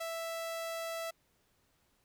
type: tone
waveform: sawtooth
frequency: 660 Hz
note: E5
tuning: 2 cents sharp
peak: -33 dBFS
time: 0-1.11 s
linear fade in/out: 10 ms
effects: pink hiss -73 dBFS RMS until 2.04 s